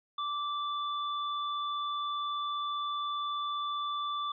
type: tone pair together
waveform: sine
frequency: 1169 / 3505 Hz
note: D6 / A7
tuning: -8 / -7 cents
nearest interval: octave + perfect fifth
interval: 1901 cents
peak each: -32 / -39 dBFS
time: 0.18-4.32 s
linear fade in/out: 5 ms
effects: none